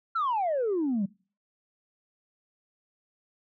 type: exponential sweep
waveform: sine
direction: down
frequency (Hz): 1396.9 to 185.6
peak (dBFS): -23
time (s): 0.15-1.06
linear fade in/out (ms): 10
effects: noise-tail reverb RT60 0.4 s tail -25 dB re dry + tanh soft clip ceiling -22 dBFS